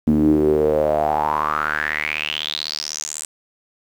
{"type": "tone with band-pass filter sweep", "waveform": "sawtooth", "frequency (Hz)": 76, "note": "D#2", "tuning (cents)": -40, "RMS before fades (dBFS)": -20, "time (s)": [0.07, 3.25], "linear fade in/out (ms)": 0, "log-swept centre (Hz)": [240, 8300], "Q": 7.6, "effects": ["8-bit"]}